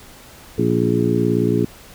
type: harmonic tone with a mistuned harmonic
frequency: 58.27 Hz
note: A#1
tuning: in tune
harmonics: 2 / 3 / 4 / 5 / 6 / 7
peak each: -22 / -22 / -22 / -22 / -22 / -22 dBFS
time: 0.58-1.65 s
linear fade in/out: 5 ms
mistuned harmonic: 7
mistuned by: +37 cents
effects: pink hiss -43 dBFS RMS until 1.94 s

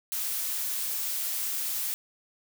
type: noise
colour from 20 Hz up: blue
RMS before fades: -31 dBFS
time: 0.12-1.94 s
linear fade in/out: 0 ms
effects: none

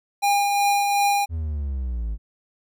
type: tone with tremolo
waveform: square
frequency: 809 Hz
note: G#5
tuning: 46 cents flat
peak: -17 dBFS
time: 0.22-1.26 s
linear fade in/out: 20 ms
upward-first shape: triangle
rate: 2.7 Hz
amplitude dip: 35%
type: linear sweep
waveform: triangle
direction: down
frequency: 83.6 to 51.5 Hz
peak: -22 dBFS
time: 1.29-2.18 s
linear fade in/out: 50 ms
effects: none

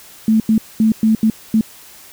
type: tone bursts at uneven times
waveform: sine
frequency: 220 Hz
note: A3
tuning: in tune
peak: -9 dBFS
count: 6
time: 0.28-0.4 / 0.49-0.58 / 0.8-0.92 / 1.03-1.15 / 1.23-1.3 / 1.54-1.61 s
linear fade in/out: 2 ms
effects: white hiss -41 dBFS RMS until 2.12 s

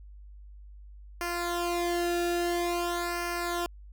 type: tone with flanger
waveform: sawtooth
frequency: 347.3 Hz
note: F4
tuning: 10 cents flat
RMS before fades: -30 dBFS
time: 1.21-3.66 s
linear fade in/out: 0 ms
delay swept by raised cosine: 0.27 to 0.93 ms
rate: 0.49 Hz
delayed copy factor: -0.85
effects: added 50 Hz sine -45 dBFS peak until 3.92 s

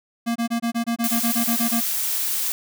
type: tone bursts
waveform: square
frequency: 233.1 Hz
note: A#3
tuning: in tune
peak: -21 dBFS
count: 13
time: 0.26-1.809 s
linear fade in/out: 20 ms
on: 97 ms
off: 24 ms
type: noise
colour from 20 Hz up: blue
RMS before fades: -24 dBFS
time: 1.04-2.52 s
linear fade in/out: 0 ms
effects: none

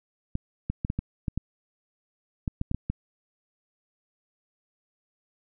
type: clicks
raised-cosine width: 5 ms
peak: -15 dBFS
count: 12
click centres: 0.354 / 0.7 / 0.849 / 0.901 / 0.99 / 1.282 / 1.376 / 2.478 / 2.614 / 2.714 / 2.746 / 2.9 s
effects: none

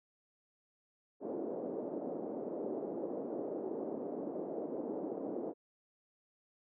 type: band-pass noise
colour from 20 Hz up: pink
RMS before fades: -40 dBFS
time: 1.2-5.54 s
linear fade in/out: 50 ms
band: 270 to 580 Hz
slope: 24 dB/octave
effects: none

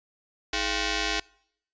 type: ring-modulated tone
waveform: 5% pulse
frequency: 370 Hz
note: F#4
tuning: in tune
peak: -11 dBFS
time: 0.53-1.2 s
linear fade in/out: 5 ms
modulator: 1160 Hz
effects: noise-tail reverb RT60 0.7 s tail -25 dB re dry + resampled to 16000 Hz

